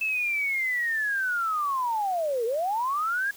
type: linear two-way sweep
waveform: sine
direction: down then up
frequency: 2637 to 440 to 1668 Hz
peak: -24 dBFS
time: 0.01-3.31 s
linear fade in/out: 5 ms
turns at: 2.45 s
effects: white hiss -49 dBFS RMS until 3.36 s